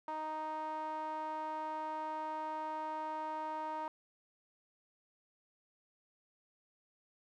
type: tone with band-pass filter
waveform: sawtooth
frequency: 311.1 Hz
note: D#4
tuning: in tune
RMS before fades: -40 dBFS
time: 0.08-3.88 s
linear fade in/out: 2 ms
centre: 920 Hz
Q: 4.2
effects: none